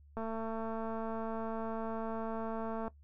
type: click train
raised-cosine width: 1 ms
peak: -26 dBFS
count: 608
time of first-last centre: 0.17-2.88 s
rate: 224 Hz
effects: noise-tail reverb RT60 0.1 s tail -18 dB re dry + added 72 Hz sine -56 dBFS peak until 3.03 s